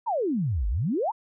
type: exponential two-way sweep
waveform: sine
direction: down then up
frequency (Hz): 1002 to 47 to 1002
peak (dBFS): -23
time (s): 0.06-1.12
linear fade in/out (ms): 20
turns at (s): 0.68
effects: none